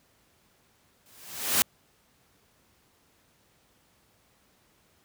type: noise with exponential growth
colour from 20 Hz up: white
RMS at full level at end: -20 dBFS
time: 1.06-1.62 s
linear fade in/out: 0 ms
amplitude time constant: 120 ms
effects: pink hiss -65 dBFS RMS until 5.04 s + high-pass 60 Hz 12 dB/octave